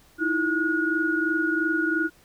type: tone cluster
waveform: sine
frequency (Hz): 314.7 / 337.6 / 1447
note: D#4 / E4 / F#6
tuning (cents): +20 / +41 / -39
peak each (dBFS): -26 / -28 / -24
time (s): 0.18-2.1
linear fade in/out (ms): 50
effects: pink hiss -57 dBFS RMS until 2.24 s